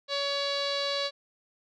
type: tone with low-pass filter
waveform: sawtooth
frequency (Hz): 563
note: C#5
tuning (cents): +27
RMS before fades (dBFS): -30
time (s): 0.08-1.11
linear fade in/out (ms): 50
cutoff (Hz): 4200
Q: 8.2
effects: none